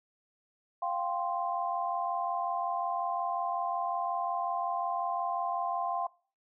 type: chord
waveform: sine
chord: F suspended second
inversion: none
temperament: equal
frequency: 698.5 / 784 / 1046.5 Hz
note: F5 / G5 / C6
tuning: 0 / 0 / 0 cents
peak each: -33 / -35 / -34 dBFS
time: 0.82-6.07 s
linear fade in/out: 5 ms
effects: noise-tail reverb RT60 0.4 s tail -22 dB re dry